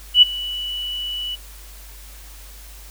sine tone with ADSR envelope, 2956 Hz, F#7, 2 cents flat, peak -4 dBFS, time 0.14-1.36 s, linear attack 81 ms, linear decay 16 ms, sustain -20 dB, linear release 18 ms, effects added 50 Hz sine -39 dBFS peak until 2.9 s + white hiss -44 dBFS RMS until 2.9 s

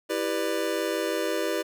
square chord, E minor seventh, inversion none, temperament just, 329.6 / 395.6 / 494.4 / 593.3 Hz, E4 / G4 / B4 / D5, 0 / +16 / +2 / +18 cents, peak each -32 dBFS, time 0.09-1.63 s, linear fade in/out 20 ms, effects none

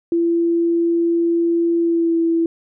sine tone with pitch glide, 338 to 331.8 Hz, E4 to E4, +43 to +11 cents, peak -14 dBFS, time 0.12-2.46 s, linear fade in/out 2 ms, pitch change -32 cents, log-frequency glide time 1.79-2.17 s, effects none

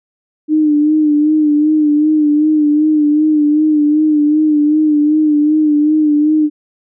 sine tone with vibrato, 302.4 Hz, D#4, 49 cents flat, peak -8 dBFS, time 0.48-6.5 s, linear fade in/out 50 ms, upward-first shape sine, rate 2.6 Hz, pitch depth 45 cents each way, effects none

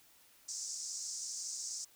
pink band-pass noise, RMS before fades -42 dBFS, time 0.48-1.85 s, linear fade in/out 10 ms, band 5300 to 7900 Hz, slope 48 dB/octave, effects white hiss -64 dBFS RMS until 1.95 s

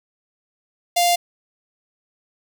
sawtooth tone with notch filter, 698.5 Hz, F5, in tune, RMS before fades -17 dBFS, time 0.96-1.16 s, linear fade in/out 10 ms, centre 1400 Hz, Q 0.71, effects none

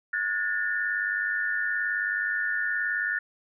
sine tone cluster, 1451 / 1690 / 1789 Hz, F#6 / G#6 / A6, -34 / +30 / +28 cents, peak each -29 / -33 / -28 dBFS, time 0.13-3.19 s, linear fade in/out 5 ms, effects none

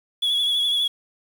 sine tone with vibrato, 3383 Hz, G#7, 31 cents sharp, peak -16 dBFS, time 0.22-0.88 s, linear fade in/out 10 ms, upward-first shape sine, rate 12 Hz, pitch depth 37 cents each way, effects tanh soft clip ceiling -18 dBFS + 7-bit

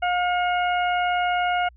harmonic tone with a mistuned harmonic, 713 Hz, F5, 36 cents sharp, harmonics 1 / 2 / 3 / 4, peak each -21 / -27 / -31 / -33 dBFS, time 0.02-1.69 s, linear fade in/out 10 ms, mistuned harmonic 3, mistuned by +30 cents, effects added 60 Hz sine -48 dBFS peak until 1.76 s

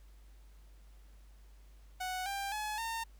sawtooth tone with pitch steps, 740 / 793.1 / 850 / 911 Hz, F#5 / G5 / G#5 / A#5, 0 / +20 / +40 / -40 cents, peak -32 dBFS, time 2-3.04 s, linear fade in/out 10 ms, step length 260 ms, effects added 50 Hz sine -54 dBFS peak until 3.19 s + pink hiss -69 dBFS RMS until 3.19 s

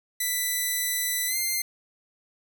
5% pulse tone with pitch glide, 1988 to 2099 Hz, B6 to C7, +11 to +5 cents, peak -15 dBFS, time 0.2-1.62 s, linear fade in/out 5 ms, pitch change +94 cents, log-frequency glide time 1.27-1.36 s, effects none

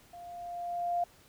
sine tone with level ramp, 698.5 Hz, F5, in tune, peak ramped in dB -45 to -26 dBFS, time 0.13-1.04 s, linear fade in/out 5 ms, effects pink hiss -60 dBFS RMS until 1.28 s

